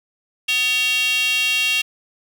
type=tone with high-pass filter; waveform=square; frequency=250 Hz; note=B3; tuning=21 cents sharp; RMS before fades=-19 dBFS; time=0.48-1.82 s; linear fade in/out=10 ms; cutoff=2900 Hz; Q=9.4; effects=8-bit